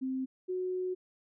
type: tone pair in turn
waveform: sine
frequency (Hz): 261.6 / 367.6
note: C4 / F#4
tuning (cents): 0 / -11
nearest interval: tritone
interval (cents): 589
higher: second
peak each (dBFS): -31 / -31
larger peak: neither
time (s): 0.01-0.26 / 0.48-0.95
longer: second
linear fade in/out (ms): 20
effects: none